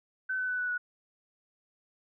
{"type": "tone with pitch steps", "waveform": "sine", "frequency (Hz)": [1523, 1509, 1495.1, 1481.4, 1467.7], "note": ["F#6", "F#6", "F#6", "F#6", "F#6"], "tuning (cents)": [50, 34, 18, 2, -14], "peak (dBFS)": -29, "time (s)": [0.29, 0.78], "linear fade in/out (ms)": 10, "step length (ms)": 98, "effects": []}